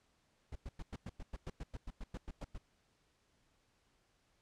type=noise bursts; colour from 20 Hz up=brown; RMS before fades=-43 dBFS; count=16; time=0.52-2.58 s; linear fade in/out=5 ms; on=35 ms; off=100 ms; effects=pink hiss -75 dBFS RMS until 4.41 s + low-pass 8000 Hz 12 dB/octave